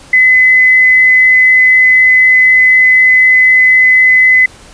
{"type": "tone", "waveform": "sine", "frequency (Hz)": 2024, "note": "B6", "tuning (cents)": 42, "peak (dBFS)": -3, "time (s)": [0.13, 4.46], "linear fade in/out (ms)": 5, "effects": ["pink hiss -37 dBFS RMS until 4.73 s", "resampled to 22050 Hz"]}